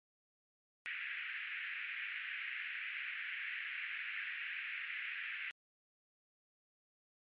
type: band-pass noise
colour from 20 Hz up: white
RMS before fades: -43 dBFS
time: 0.86-5.51 s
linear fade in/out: 0 ms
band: 1600 to 2600 Hz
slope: 48 dB/octave
effects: MP3 48 kbps